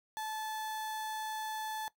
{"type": "tone", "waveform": "35% pulse", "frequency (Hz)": 869, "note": "A5", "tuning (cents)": -22, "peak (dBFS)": -35, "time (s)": [0.17, 1.88], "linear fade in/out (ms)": 0, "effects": ["noise-tail reverb RT60 0.1 s tail -18 dB re dry"]}